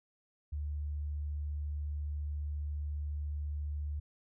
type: tone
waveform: sine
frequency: 73.8 Hz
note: D2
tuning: 9 cents sharp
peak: -34 dBFS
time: 0.52-4 s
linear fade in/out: 10 ms
effects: none